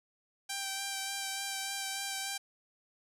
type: tone with vibrato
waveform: 5% pulse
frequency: 784 Hz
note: G5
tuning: in tune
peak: -23 dBFS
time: 0.49-2.38 s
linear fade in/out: 10 ms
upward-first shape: sine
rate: 3.4 Hz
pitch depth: 16 cents each way
effects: none